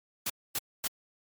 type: noise bursts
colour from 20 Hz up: white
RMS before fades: -31 dBFS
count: 3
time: 0.26-0.877 s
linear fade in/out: 5 ms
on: 39 ms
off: 250 ms
effects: MP3 96 kbps